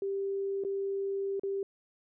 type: tone with dropouts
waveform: sine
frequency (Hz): 393.4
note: G4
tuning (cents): +6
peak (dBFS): -30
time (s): 0.02-1.63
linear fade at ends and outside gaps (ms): 2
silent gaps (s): 0.638-0.648 / 1.396-1.434
effects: none